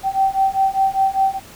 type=beating tone pair; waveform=sine; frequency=772 / 777 Hz; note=G5 / G5; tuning=-27 / -16 cents; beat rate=5 Hz; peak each=-18 / -17 dBFS; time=0.03-1.4 s; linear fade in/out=50 ms; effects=pink hiss -41 dBFS RMS until 1.55 s